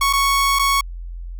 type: tone with dropouts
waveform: sawtooth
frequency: 1108.7 Hz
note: C#6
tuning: in tune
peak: -11 dBFS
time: 0.01-0.81 s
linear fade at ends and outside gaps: 5 ms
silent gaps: 0.129-0.133 / 0.589-0.593 s
effects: added 43 Hz sine -28 dBFS peak until 1.39 s